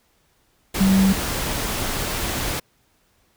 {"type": "tone in noise", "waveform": "sine", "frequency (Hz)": 192.5, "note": "G3", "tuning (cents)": -31, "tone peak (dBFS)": -13, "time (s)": [0.8, 1.13], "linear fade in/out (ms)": 10, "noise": "pink", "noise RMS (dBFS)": -25, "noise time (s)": [0.74, 2.6], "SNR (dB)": 9, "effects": ["pink hiss -63 dBFS RMS until 3.36 s"]}